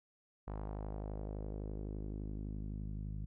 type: tone with low-pass filter sweep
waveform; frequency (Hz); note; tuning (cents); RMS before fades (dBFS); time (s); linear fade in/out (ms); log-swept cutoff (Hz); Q
sawtooth; 51.8; G#1; -4; -42; 0.47-3.26; 10; 1000 to 160; 1.6
effects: none